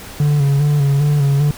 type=tone with vibrato; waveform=triangle; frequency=143.3 Hz; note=D3; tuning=42 cents flat; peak=-9 dBFS; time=0.2-1.51 s; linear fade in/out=2 ms; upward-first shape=square; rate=2.5 Hz; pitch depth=43 cents each way; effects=pink hiss -34 dBFS RMS until 1.57 s